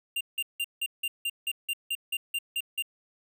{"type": "tone bursts", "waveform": "square", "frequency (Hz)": 2789, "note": "F7", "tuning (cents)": -3, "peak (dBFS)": -28, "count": 13, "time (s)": [0.16, 2.824], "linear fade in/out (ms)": 5, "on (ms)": 48, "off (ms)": 170, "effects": []}